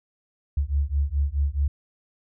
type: beating tone pair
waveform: sine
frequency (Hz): 68.8 / 73.5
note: C#2 / D2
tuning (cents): -12 / +2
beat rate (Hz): 4.7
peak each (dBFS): -24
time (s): 0.57-1.68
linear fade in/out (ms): 5
effects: none